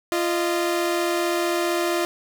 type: tone pair together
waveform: sawtooth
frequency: 345.7 / 616 Hz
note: F4 / D#5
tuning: -18 / -17 cents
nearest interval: minor seventh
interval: 1001 cents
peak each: -18 / -23 dBFS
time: 0.12-2.05 s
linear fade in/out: 0 ms
effects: none